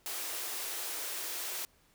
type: high-pass noise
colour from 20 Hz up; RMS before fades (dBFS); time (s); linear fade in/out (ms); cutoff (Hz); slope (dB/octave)
white; -38; 0.06-1.65; 0; 300; 96
effects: pink hiss -67 dBFS RMS until 1.94 s